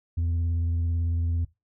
sine tone with vibrato, 84.1 Hz, E2, 35 cents sharp, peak -20 dBFS, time 0.17-1.45 s, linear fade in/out 10 ms, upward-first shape square, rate 18 Hz, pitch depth 19 cents each way, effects noise-tail reverb RT60 0.2 s tail -20 dB re dry + tanh soft clip ceiling -22 dBFS

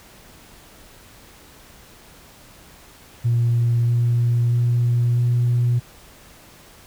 sine tone with pitch steps, 118.3 / 119.19 / 120.09 / 121 Hz, A#2 / A#2 / B2 / B2, +26 / +39 / -48 / -35 cents, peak -14 dBFS, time 3.24-5.8 s, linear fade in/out 20 ms, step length 640 ms, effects tanh soft clip ceiling -12 dBFS + pink hiss -47 dBFS RMS until 6.86 s

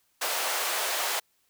pink high-pass noise, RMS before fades -29 dBFS, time 0.21-1.2 s, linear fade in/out 10 ms, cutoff 540 Hz, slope 24 dB/octave, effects white hiss -70 dBFS RMS until 1.49 s

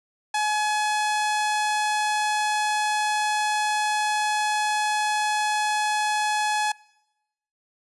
sawtooth tone, 847 Hz, G#5, 34 cents sharp, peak -18 dBFS, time 0.34-6.72 s, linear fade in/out 5 ms, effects noise-tail reverb RT60 0.9 s tail -23 dB re dry + resampled to 24000 Hz

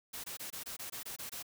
white noise bursts, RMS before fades -43 dBFS, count 10, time 0.13-1.428 s, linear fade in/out 10 ms, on 110 ms, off 22 ms, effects none

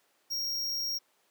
square tone, 5588 Hz, F8, in tune, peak -31 dBFS, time 0.3-0.99 s, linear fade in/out 20 ms, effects pink hiss -69 dBFS RMS until 1.3 s + high-pass 400 Hz 12 dB/octave

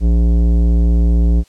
triangle tone with tanh clipping, 57.8 Hz, A#1, 14 cents flat, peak -11 dBFS, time 0-1.44 s, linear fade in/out 50 ms, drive 18 dB, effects white hiss -52 dBFS RMS until 1.48 s + low-pass 8000 Hz 12 dB/octave

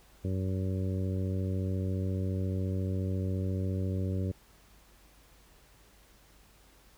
harmonic tone, 94.3 Hz, F#2, 33 cents sharp, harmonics 1 / 2 / 3 / 4 / 5 / 6, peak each -30 / -36 / -40 / -42 / -44 / -46 dBFS, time 0.24-4.32 s, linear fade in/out 10 ms, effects added 50 Hz sine -61 dBFS peak until 6.97 s + pink hiss -61 dBFS RMS until 6.97 s

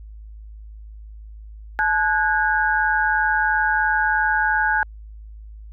sine tone cluster, 863 / 1469 / 1632 Hz, A5 / F#6 / G#6, -34 / -13 / -31 cents, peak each -21 dBFS, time 1.79-4.83 s, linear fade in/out 0 ms, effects added 53 Hz sine -36 dBFS peak until 5.72 s

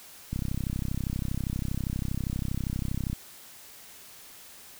click train, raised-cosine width 5 ms, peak -18 dBFS, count 92, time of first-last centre 0.33-3.13 s, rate 32.5 Hz, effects white hiss -49 dBFS RMS until 4.79 s

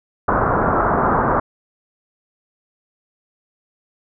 white low-pass noise, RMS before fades -17 dBFS, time 0.28-1.4 s, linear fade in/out 5 ms, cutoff 1400 Hz, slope 48 dB/octave, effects none

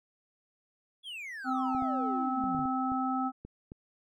triangle exponential sweep, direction down, 3449 to 132.4 Hz, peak -37 dBFS, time 1.03-2.67 s, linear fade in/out 50 ms
harmonic tone, 260 Hz, C4, 11 cents flat, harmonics 1 / 3 / 5, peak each -31 / -33 / -34 dBFS, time 1.44-3.32 s, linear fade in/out 50 ms
clicks, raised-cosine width 3 ms, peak -31 dBFS, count 9, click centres 1.749 / 1.823 / 2.44 / 2.548 / 2.593 / 2.656 / 2.919 / 3.45 / 3.719 s
effects none

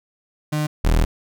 35% pulse tone pair in turn, 151.4 / 40.1 Hz, D#3 / E1, -47 / -47 cents, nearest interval octave + major seventh, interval 2300 cents, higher first, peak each -18 / -12 dBFS, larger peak second, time 0.52-0.67 / 0.84-1.05 s, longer second, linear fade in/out 10 ms, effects none

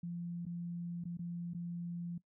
sine tone with dropouts, 172.5 Hz, F3, 21 cents flat, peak -38 dBFS, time 0.03-2.18 s, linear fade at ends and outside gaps 5 ms, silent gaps 0.454-0.464 / 1.04-1.053 / 1.172-1.191 / 1.536-1.546 s, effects noise-tail reverb RT60 0.1 s tail -19 dB re dry

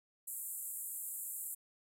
white band-pass noise, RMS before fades -43 dBFS, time 0.27-1.55 s, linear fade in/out 10 ms, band 7400 to 15000 Hz, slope 96 dB/octave, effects none

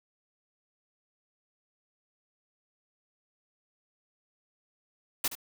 white noise with echo, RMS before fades -28 dBFS, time 5.24-5.28 s, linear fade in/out 5 ms, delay 73 ms, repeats 1, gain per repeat -12 dB, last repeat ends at 5.353 s, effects none

